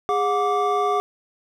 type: tone cluster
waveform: triangle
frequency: 410.8 / 725 / 1167 Hz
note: G#4 / F#5 / D6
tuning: -19 / -35 / -11 cents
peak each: -21 dBFS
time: 0.09-1 s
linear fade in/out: 0 ms
effects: none